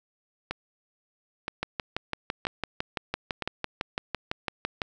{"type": "two click trains", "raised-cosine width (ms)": 0.3, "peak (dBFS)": [-12, -14], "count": [20, 4], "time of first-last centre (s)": [[1.63, 4.818], [0.51, 3.423]], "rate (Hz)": [5.96, 1.03], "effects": []}